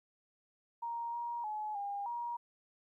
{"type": "tone with pitch steps", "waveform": "sine", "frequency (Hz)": [936, 946, 851, 806, 950], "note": ["A#5", "A#5", "G#5", "G5", "A#5"], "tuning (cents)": [7, 25, 42, 48, 33], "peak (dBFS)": -36, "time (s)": [0.82, 2.37], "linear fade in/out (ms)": 10, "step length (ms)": 310, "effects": ["13-bit"]}